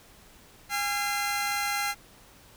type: tone cluster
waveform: sawtooth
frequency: 816 / 1366 / 2071 Hz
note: G#5 / F6 / C7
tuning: -31 / -39 / -18 cents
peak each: -27 / -29 / -28 dBFS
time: 0.69-1.95 s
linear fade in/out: 50 ms
effects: pink hiss -54 dBFS RMS until 2.56 s